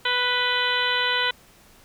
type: harmonic tone with a mistuned harmonic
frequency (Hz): 493.9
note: B4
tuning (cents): 0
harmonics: 1 / 2 / 3 / 4 / 5 / 6 / 7 / 8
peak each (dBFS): -32 / -28 / -26 / -28 / -32 / -27 / -31 / -30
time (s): 0.05-1.31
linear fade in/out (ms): 5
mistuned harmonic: 6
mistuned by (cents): +43
effects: pink hiss -53 dBFS RMS until 1.84 s